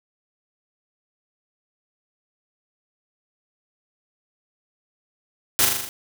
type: noise with echo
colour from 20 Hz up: white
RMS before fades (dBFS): -18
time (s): 5.59-5.65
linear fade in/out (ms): 0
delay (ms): 40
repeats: 6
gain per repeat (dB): -3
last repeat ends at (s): 5.89
effects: none